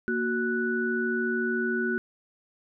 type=tone cluster; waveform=sine; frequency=234.8 / 368.4 / 1480 Hz; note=A#3 / F#4 / F#6; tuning=+13 / -7 / 0 cents; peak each=-29 dBFS; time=0.08-1.98 s; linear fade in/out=0 ms; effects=none